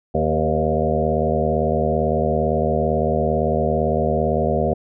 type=harmonic tone with a mistuned harmonic; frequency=77.78 Hz; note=D#2; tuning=in tune; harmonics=1 / 2 / 3 / 5 / 6 / 7 / 8 / 9; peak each=-25 / -25 / -25 / -25 / -25 / -25 / -25 / -25 dBFS; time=0.14-4.74 s; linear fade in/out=10 ms; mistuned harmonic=6; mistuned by=+28 cents; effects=none